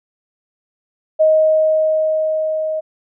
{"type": "tone with level ramp", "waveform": "sine", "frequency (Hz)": 627, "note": "D#5", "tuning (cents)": 13, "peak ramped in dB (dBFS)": [-8, -18], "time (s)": [1.19, 2.81], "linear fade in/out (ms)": 20, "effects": []}